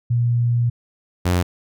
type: tone pair in turn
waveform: sine / sawtooth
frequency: 119.4 / 89.23 Hz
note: A#2 / F2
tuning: +42 / +38 cents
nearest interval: perfect fourth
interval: 504 cents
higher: first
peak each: -15 / -12 dBFS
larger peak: second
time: 0.1-0.7 / 1.25-1.43 s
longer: first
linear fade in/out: 10 ms
effects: none